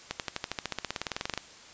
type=accelerating click train; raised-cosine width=0.2 ms; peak=-13 dBFS; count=22; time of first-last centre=0.11-1.376 s; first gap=88 ms; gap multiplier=0.96; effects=white hiss -50 dBFS RMS until 1.73 s + resampled to 16000 Hz